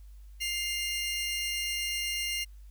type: tone pair together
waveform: sawtooth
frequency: 2104 / 2808 Hz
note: C7 / F7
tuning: +9 / +9 cents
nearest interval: perfect fourth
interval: 500 cents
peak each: -31 / -29 dBFS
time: 0.4-2.45 s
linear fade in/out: 20 ms
effects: added 50 Hz sine -46 dBFS peak until 2.7 s + white hiss -69 dBFS RMS until 2.7 s